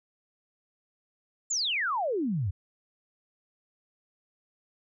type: exponential sweep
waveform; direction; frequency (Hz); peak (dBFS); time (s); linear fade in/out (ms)
sine; down; 7490 to 84.3; -26; 1.5-2.51; 10
effects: none